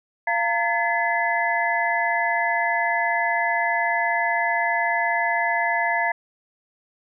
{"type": "tone cluster", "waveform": "sine", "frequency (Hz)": [691, 916, 1715, 2024], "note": ["F5", "A#5", "A6", "B6"], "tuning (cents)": [-19, -31, -45, 42], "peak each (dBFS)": -25, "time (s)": [0.27, 6.12], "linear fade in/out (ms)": 5, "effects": []}